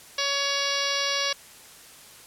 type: harmonic tone with a mistuned harmonic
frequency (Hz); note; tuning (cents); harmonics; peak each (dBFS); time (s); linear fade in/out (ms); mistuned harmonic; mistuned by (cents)
561; C#5; +21; 1 / 2 / 3 / 4 / 5 / 6 / 7 / 8 / 9 / 10; -33 / -33 / -33 / -33 / -33 / -33 / -33 / -33 / -33 / -33; 0.18-1.33; 5; 10; +17
effects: white hiss -48 dBFS RMS until 2.26 s + low-pass 12000 Hz 12 dB/octave